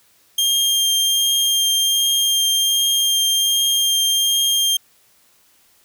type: tone with vibrato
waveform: sawtooth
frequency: 3202 Hz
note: G7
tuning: 36 cents sharp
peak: -12 dBFS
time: 0.38-4.77 s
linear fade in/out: 5 ms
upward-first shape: triangle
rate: 1.3 Hz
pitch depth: 10 cents each way
effects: white hiss -56 dBFS RMS until 5.84 s